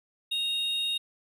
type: tone pair together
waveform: triangle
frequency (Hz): 2794 / 3730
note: F7 / A#7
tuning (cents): 0 / 0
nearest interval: perfect fourth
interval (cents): 500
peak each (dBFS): -33 / -26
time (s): 0.31-0.98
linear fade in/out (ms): 10
effects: none